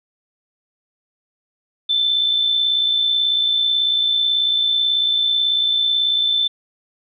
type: tone with amplitude modulation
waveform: sine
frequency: 3533 Hz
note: A7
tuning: 6 cents sharp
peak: -13 dBFS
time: 1.89-6.48 s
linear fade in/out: 10 ms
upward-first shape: sine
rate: 58.2 Hz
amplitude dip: 40%
effects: none